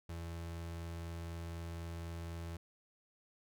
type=tone; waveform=35% pulse; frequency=84 Hz; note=E2; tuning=33 cents sharp; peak=-40 dBFS; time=0.09-2.57 s; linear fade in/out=5 ms; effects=none